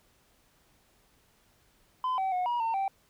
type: tone with pitch steps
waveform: sine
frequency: 1019 / 765 / 728 / 960 / 907 / 779 Hz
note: C6 / G5 / F#5 / B5 / A#5 / G5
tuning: -46 / -42 / -28 / -49 / -48 / -11 cents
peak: -24 dBFS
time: 2.04-2.88 s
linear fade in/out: 2 ms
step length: 140 ms
effects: tanh soft clip ceiling -26 dBFS + pink hiss -66 dBFS RMS until 3.09 s